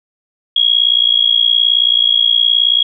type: tone with amplitude modulation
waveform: sine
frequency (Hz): 3300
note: G#7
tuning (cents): -12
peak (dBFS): -5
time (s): 0.56-2.83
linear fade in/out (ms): 5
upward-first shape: sine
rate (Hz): 58.9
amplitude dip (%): 90
effects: none